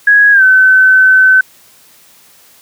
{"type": "tone with pitch glide", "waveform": "sine", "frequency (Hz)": [1661.2, 1523.3], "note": ["G#6", "F#6"], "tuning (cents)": [0, 50], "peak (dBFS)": -3, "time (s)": [0.07, 1.41], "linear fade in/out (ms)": 5, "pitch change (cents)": -150, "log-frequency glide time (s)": [0.32, 0.43], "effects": ["white hiss -44 dBFS RMS until 2.61 s", "high-pass 80 Hz 12 dB/octave"]}